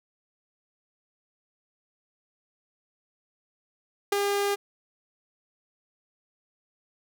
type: tone with ADSR envelope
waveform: sawtooth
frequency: 403.4 Hz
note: G4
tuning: 50 cents sharp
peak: -15 dBFS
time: 4.12-4.56 s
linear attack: 6 ms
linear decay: 11 ms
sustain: -5 dB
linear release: 23 ms
effects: none